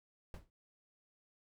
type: noise with exponential decay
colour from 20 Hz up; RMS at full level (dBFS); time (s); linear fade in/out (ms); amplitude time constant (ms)
brown; -42; 0.34-0.5; 1; 34
effects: none